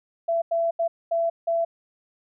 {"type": "tone bursts at uneven times", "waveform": "sine", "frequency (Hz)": 670, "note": "E5", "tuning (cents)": 28, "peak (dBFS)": -20, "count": 5, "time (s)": [[0.28, 0.42], [0.51, 0.71], [0.79, 0.88], [1.11, 1.3], [1.47, 1.65]], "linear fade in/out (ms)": 10, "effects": []}